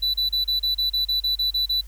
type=tone bursts; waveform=triangle; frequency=3972 Hz; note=B7; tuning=9 cents sharp; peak=-18 dBFS; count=12; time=0.02-1.812 s; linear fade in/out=10 ms; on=120 ms; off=32 ms; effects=added 50 Hz sine -37 dBFS peak until 1.87 s + white hiss -55 dBFS RMS until 1.87 s